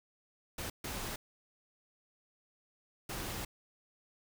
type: noise bursts at uneven times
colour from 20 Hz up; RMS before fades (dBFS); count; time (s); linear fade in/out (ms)
pink; -40; 3; 0.58-0.7 / 0.84-1.16 / 3.09-3.45; 5
effects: none